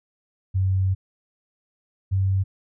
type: tone pair in turn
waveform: sine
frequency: 94.8 / 96.07 Hz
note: F#2 / G2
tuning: +43 / -34 cents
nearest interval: unison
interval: 23 cents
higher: second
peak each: -18 dBFS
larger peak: neither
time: 0.54-0.95 / 2.11-2.44 s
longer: first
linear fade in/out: 20 ms
effects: none